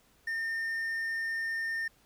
triangle tone, 1815 Hz, A#6, 47 cents flat, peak -29 dBFS, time 0.27-1.88 s, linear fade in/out 5 ms, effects pink hiss -65 dBFS RMS until 2.05 s

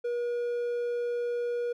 triangle tone, 480 Hz, B4, 49 cents flat, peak -26 dBFS, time 0.04-1.73 s, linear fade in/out 10 ms, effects none

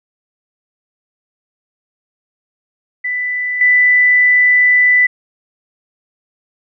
sine tone with level steps, 1988 Hz, B6, 11 cents sharp, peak -16 / -7 dBFS, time 3.04-5.07 s, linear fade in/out 10 ms, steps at 3.61 s, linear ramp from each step 2 ms, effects none

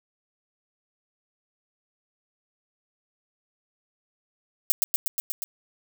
violet noise with echo, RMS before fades -19 dBFS, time 4.7-4.72 s, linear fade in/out 0 ms, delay 120 ms, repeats 6, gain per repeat -2 dB, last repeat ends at 5.44 s, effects none

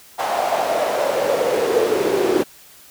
brown noise with high-pass filter sweep, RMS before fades -19 dBFS, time 0.18-2.44 s, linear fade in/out 20 ms, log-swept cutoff 770 to 360 Hz, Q 5.1, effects white hiss -46 dBFS RMS until 2.9 s

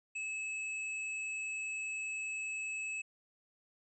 sine tone with hard clipping, 2595 Hz, E7, 28 cents flat, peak -38 dBFS, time 0.15-3.02 s, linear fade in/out 10 ms, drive 13 dB, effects resampled to 24000 Hz

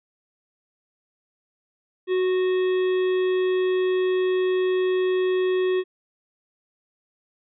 harmonic tone with a mistuned harmonic, 370 Hz, F#4, in tune, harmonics 1 / 3 / 5 / 7 / 9 / 10, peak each -19 / -38 / -36 / -41 / -41 / -50 dBFS, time 2.07-5.84 s, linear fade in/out 50 ms, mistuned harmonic 3, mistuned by -21 cents, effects none

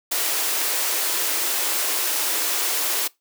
white high-pass noise, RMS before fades -23 dBFS, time 0.11-3.08 s, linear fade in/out 10 ms, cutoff 290 Hz, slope 96 dB/octave, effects noise-tail reverb RT60 0.2 s tail -23 dB re dry

